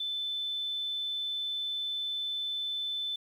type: tone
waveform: sine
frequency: 3520 Hz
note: A7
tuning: in tune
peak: -31 dBFS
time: 0-3.16 s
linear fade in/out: 5 ms
effects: 10-bit